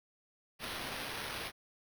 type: noise with sample-and-hold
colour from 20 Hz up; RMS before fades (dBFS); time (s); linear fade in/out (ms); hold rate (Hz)
violet; -41; 0.59-1.52; 50; 7350
effects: none